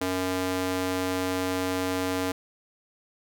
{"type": "tone with high-pass filter", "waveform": "square", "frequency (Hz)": 92.5, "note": "F#2", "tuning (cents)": 0, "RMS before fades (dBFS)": -28, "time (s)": [0.01, 2.32], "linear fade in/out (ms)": 5, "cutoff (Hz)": 290, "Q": 1, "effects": []}